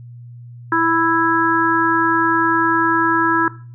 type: harmonic tone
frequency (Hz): 330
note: E4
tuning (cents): +2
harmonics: 1 / 3 / 4 / 5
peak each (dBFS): -19 / -19 / -19 / -19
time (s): 0.72-3.48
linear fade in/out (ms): 2
effects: noise-tail reverb RT60 0.4 s tail -17 dB re dry + added 120 Hz sine -34 dBFS peak until 3.74 s